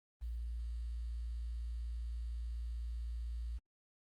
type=tone with quantisation; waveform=sine; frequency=57.9 Hz; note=A#1; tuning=11 cents flat; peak=-38 dBFS; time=0.21-3.59 s; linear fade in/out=20 ms; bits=11; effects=Opus 24 kbps